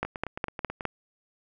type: two click trains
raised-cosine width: 0.5 ms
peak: -12 / -19 dBFS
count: 5 / 8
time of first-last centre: 0.03-0.853 / 0.05-0.808 s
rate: 4.86 / 9.23 Hz
effects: none